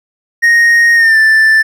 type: tone with pitch glide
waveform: triangle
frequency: 1864.7 to 1766.2 Hz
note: A#6 to A6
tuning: 0 to +6 cents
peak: -3 dBFS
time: 0.42-1.63 s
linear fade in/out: 20 ms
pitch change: -94 cents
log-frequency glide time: 0.95-1.18 s
effects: none